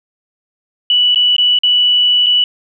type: tone with dropouts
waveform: sine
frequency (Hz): 2956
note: F#7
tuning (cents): -2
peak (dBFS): -8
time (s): 0.9-2.44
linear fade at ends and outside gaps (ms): 2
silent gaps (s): 1.147-1.158 / 1.365-1.382 / 1.588-1.634 / 2.262-2.266
effects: none